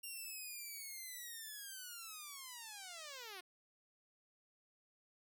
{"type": "linear sweep", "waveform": "5% pulse", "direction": "down", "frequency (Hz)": [2794, 349.2], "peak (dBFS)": -37, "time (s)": [0.03, 3.41], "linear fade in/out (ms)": 10, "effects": []}